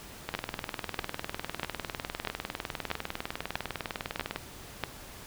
two click trains, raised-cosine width 0.3 ms, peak -13 / -16 dBFS, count 8 / 82, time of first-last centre 0.35-4.837 / 0.29-4.36 s, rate 1.56 / 19.9 Hz, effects pink hiss -47 dBFS RMS until 5.26 s

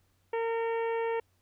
harmonic tone with a mistuned harmonic, 457.9 Hz, A#4, 31 cents flat, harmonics 1 / 2 / 3 / 4 / 5 / 6 / 7, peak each -29 / -35 / -47 / -43 / -45 / -49 / -58 dBFS, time 0.33-1.2 s, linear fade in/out 5 ms, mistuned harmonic 5, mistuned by -17 cents, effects added 92 Hz sine -70 dBFS peak until 1.41 s + pink hiss -73 dBFS RMS until 1.41 s

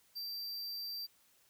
square tone, 4693 Hz, D8, 2 cents flat, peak -40 dBFS, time 0.15-1.07 s, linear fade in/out 20 ms, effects white hiss -69 dBFS RMS until 1.49 s

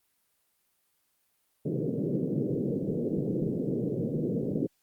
pink band-pass noise, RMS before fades -30 dBFS, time 1.65-4.67 s, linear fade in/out 5 ms, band 130 to 490 Hz, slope 48 dB/octave, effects white hiss -73 dBFS RMS until 4.82 s + Opus 32 kbps

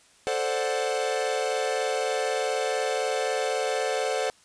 45% pulse chord, D dominant seventh, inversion second, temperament equal, 440 / 523.3 / 587.3 / 740 Hz, A4 / C5 / D5 / F#5, 0 / 0 / 0 / 0 cents, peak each -30 / -29 / -33 / -31 dBFS, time 0.27-4.3 s, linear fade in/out 0 ms, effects white hiss -58 dBFS RMS until 4.44 s + resampled to 22050 Hz

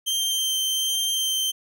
sawtooth tone with vibrato, 3136 Hz, G7, in tune, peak -19 dBFS, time 0.06-1.52 s, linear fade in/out 20 ms, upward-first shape sine, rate 1.3 Hz, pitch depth 11 cents each way, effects none

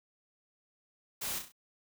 white noise with echo, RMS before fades -37 dBFS, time 1.21-1.39 s, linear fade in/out 10 ms, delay 33 ms, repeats 4, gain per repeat -6 dB, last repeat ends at 1.522 s, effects none

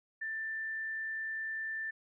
sine tone, 1775 Hz, A6, 15 cents sharp, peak -35 dBFS, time 0.21-1.91 s, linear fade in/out 10 ms, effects none

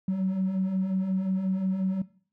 triangle beating tone pair, 184.8 / 190.4 Hz, F#3 / F#3, -2 / +50 cents, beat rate 5.6 Hz, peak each -29 / -22 dBFS, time 0.08-2.02 s, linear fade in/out 5 ms, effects noise-tail reverb RT60 0.5 s tail -21 dB re dry + tanh soft clip ceiling -21 dBFS

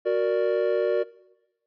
triangle chord, Gb augmented, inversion none, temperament equal, 370 / 466.2 / 587.3 Hz, Gb4 / Bb4 / D5, 0 / 0 / 0 cents, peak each -23 dBFS, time 0.05-1.04 s, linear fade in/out 20 ms, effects noise-tail reverb RT60 1.0 s tail -20 dB re dry + resampled to 11025 Hz

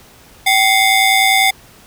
25% pulse ring-modulated tone, 1430 Hz, F6, 41 cents sharp, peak -3 dBFS, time 0.46-1.51 s, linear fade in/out 10 ms, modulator 660 Hz, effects pink hiss -44 dBFS RMS until 1.86 s

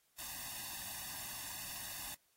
white noise with comb filter, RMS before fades -45 dBFS, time 0.18-2.15 s, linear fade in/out 10 ms, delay 1.1 ms, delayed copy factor +0.9, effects white hiss -75 dBFS RMS until 2.36 s + AAC 48 kbps

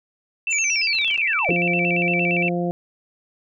sine tone with vibrato, 2489 Hz, D#7, in tune, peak -20 dBFS, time 0.47-2.49 s, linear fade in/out 2 ms, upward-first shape square, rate 8.7 Hz, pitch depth 120 cents each way
sine linear sweep, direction down, 7260 to 169.1 Hz, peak -22 dBFS, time 0.5-1.54 s, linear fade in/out 20 ms
clicks, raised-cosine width 0.2 ms, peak -22 dBFS, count 8, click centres 0.951 / 0.985 / 1.016 / 1.047 / 1.08 / 1.111 / 1.144 / 1.177 s
harmonic tone, 174.61 Hz, F3, in tune, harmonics 1 / 2 / 3 / 4, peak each -23 / -26 / -28 / -29 dBFS, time 1.49-2.71 s, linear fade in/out 0 ms
effects none

